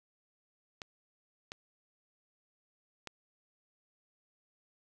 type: clicks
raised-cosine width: 0.2 ms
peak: -24 dBFS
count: 3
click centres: 0.818 / 1.519 / 3.073 s
effects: none